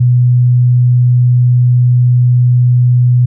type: tone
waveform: sine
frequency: 123.47 Hz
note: B2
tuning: in tune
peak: -5 dBFS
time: 0-3.26 s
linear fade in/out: 10 ms
effects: none